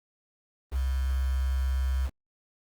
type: tone with quantisation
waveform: sine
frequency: 65.6 Hz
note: C2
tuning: 5 cents sharp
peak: -24 dBFS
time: 0.71-2.1 s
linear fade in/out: 50 ms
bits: 7
effects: Opus 24 kbps